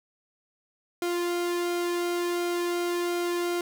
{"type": "tone with flanger", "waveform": "sawtooth", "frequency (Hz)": 349.2, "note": "F4", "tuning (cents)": 0, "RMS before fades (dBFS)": -28, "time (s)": [1.02, 3.61], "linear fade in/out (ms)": 2, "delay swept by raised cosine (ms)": [1.1, 1.74], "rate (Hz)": 1.4, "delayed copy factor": -0.55, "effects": []}